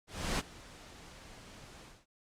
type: noise with ADSR envelope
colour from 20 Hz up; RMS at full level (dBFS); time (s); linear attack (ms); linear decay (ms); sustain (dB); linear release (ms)
pink; -32; 0.07-2.06; 320; 26; -20; 220
effects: low-pass 8000 Hz 12 dB/octave + Opus 48 kbps